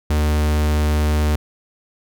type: tone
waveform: 45% pulse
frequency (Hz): 75.4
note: D2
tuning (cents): +46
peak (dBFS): -15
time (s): 0.1-1.36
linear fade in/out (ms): 5
effects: none